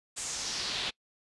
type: noise with band-pass filter sweep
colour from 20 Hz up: brown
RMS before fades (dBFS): -35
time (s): 0.16-0.91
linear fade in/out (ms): 20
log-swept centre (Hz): 8000 to 3400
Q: 2.7
effects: noise-tail reverb RT60 0.1 s tail -24 dB re dry + resampled to 24000 Hz